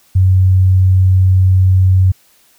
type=tone; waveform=sine; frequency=93.5 Hz; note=F#2; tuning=19 cents sharp; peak=-6 dBFS; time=0.15-2.12 s; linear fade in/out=10 ms; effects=white hiss -51 dBFS RMS until 2.58 s